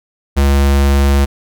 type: tone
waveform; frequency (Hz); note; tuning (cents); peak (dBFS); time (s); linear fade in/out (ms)
square; 69.6; C#2; +8; -9; 0.36-1.26; 20
effects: none